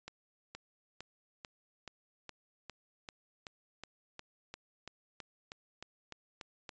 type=accelerating click train; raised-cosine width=0.2 ms; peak=-27 dBFS; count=19; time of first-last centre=0.08-6.692 s; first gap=470 ms; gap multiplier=0.97; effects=resampled to 16000 Hz